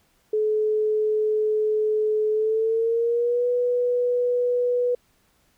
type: tone with pitch glide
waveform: sine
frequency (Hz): 429.2 to 490.2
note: A4 to B4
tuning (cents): -43 to -13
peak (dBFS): -19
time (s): 0.33-4.95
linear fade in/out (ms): 5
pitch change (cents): +230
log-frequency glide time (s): 2.32-3.47
effects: pink hiss -64 dBFS RMS until 5.57 s